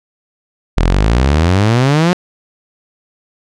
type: exponential sweep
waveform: sawtooth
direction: up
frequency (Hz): 38.81 to 183.5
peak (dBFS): -5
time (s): 0.77-2.13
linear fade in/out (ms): 0
effects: low-pass 6000 Hz 12 dB/octave